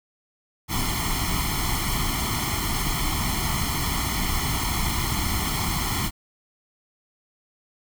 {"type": "noise with comb filter", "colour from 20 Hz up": "pink", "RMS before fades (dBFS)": -25, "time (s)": [0.68, 6.11], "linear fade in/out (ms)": 50, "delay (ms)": 0.94, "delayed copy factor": 0.9, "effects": []}